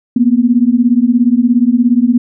sine beating tone pair, 233.1 / 250.1 Hz, A#3 / B3, 0 / +22 cents, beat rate 17 Hz, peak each -10 dBFS, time 0.16-2.18 s, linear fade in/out 5 ms, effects none

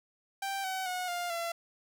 sawtooth tone with pitch steps, 784 / 756 / 729 / 702.9 / 677.8 Hz, G5 / F#5 / F#5 / F5 / E5, 0 / +37 / -26 / +11 / +48 cents, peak -29 dBFS, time 0.42-1.52 s, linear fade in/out 5 ms, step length 220 ms, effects none

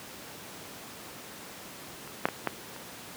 clicks, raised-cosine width 0.5 ms, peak -29 / -7 / -16 / -11 / -27 dBFS, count 5, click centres 2.076 / 2.255 / 2.287 / 2.473 / 2.763 s, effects pink hiss -44 dBFS RMS until 3.16 s + high-pass 150 Hz 12 dB/octave

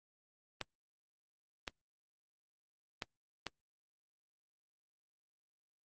clicks, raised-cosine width 0.2 ms, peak -20 dBFS, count 4, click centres 0.613 / 1.678 / 3.022 / 3.467 s, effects Opus 32 kbps

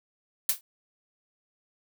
blue noise with exponential decay, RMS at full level -19 dBFS, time 0.49-0.61 s, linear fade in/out 2 ms, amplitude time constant 24 ms, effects none

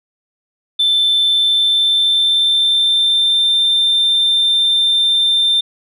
sine tone with pitch glide, 3539 to 3582 Hz, A7 to A7, +9 to +30 cents, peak -9 dBFS, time 0.79-5.61 s, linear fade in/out 10 ms, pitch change +21 cents, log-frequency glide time 1.24-3.58 s, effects tanh soft clip ceiling -8 dBFS

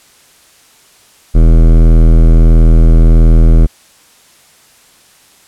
sine tone with hard clipping, 40.76 Hz, E1, 19 cents flat, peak -4 dBFS, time 1.34-3.67 s, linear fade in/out 20 ms, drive 17 dB, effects white hiss -45 dBFS RMS until 5.47 s + low-pass 11000 Hz 12 dB/octave

